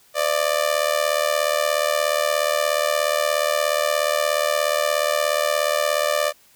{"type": "tone with amplitude modulation", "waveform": "sawtooth", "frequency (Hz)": 592, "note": "D5", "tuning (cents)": 14, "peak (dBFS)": -11, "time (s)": [0.14, 6.33], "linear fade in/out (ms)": 50, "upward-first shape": "sine", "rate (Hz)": 76.9, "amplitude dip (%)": 85, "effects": ["white hiss -55 dBFS RMS until 6.55 s"]}